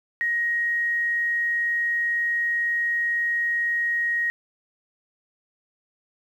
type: tone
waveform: sine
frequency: 1882 Hz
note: A#6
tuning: 16 cents sharp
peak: -21 dBFS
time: 0.21-4.3 s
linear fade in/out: 0 ms
effects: 9-bit